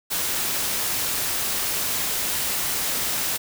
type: noise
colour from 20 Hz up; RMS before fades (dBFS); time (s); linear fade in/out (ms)
white; -25; 0.1-3.38; 20
effects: none